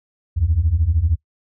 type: beating tone pair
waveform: sine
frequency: 73.42 / 86.42 Hz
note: D2 / F2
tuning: 0 / -18 cents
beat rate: 13 Hz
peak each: -18 / -16 dBFS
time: 0.36-1.16 s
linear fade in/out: 20 ms
effects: noise-tail reverb RT60 0.1 s tail -21 dB re dry + tanh soft clip ceiling -7 dBFS